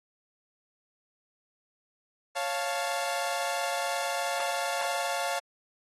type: chord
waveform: sawtooth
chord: Db augmented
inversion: none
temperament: equal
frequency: 554.4 / 698.5 / 880 Hz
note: Db5 / F5 / A5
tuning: 0 / 0 / 0 cents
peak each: -30 / -28 / -31 dBFS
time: 2.35-5.4 s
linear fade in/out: 20 ms
effects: AAC 32 kbps

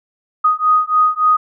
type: beating tone pair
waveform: sine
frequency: 1244.5 / 1248 Hz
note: D#6 / D#6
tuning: 0 / +5 cents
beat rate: 3.5 Hz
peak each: -14 dBFS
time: 0.44-1.37 s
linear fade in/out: 10 ms
effects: none

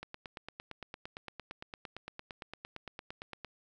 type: click train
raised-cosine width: 0.3 ms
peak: -26 dBFS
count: 31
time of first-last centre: 0.03-3.447 s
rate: 8.78 Hz
effects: none

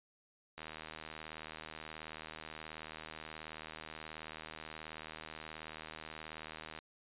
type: click train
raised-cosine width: 0.3 ms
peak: -29 dBFS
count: 489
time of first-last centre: 0.58-6.789 s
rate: 78.6 Hz
effects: resampled to 8000 Hz

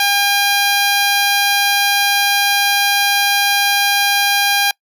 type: tone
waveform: 10% pulse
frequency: 806 Hz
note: G5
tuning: 48 cents sharp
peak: -4 dBFS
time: 0-4.71 s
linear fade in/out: 2 ms
effects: noise-tail reverb RT60 0.1 s tail -26 dB re dry

